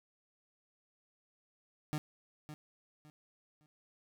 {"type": "tone with echo", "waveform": "30% pulse", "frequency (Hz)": 151.3, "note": "D#3", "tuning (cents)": -48, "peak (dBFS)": -31, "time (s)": [1.93, 1.98], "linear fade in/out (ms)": 0, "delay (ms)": 560, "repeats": 3, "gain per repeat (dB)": -11, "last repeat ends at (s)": 3.66, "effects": []}